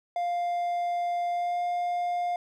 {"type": "tone with pitch glide", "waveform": "triangle", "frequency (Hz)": [700, 705.7], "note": ["F5", "F5"], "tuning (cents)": [4, 18], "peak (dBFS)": -24, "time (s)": [0.16, 2.36], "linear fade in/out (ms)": 2, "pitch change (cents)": 14, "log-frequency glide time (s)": [1.31, 1.6], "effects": []}